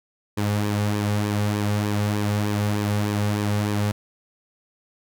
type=tone with flanger; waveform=sawtooth; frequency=103.83 Hz; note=G#2; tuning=in tune; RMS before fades=-23 dBFS; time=0.37-3.92 s; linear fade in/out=10 ms; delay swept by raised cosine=1.4 to 3.1 ms; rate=3.3 Hz; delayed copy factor=-0.55; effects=none